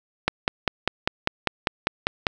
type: click train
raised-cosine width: 0.3 ms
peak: -3 dBFS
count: 11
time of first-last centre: 0.28-2.268 s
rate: 5.03 Hz
effects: none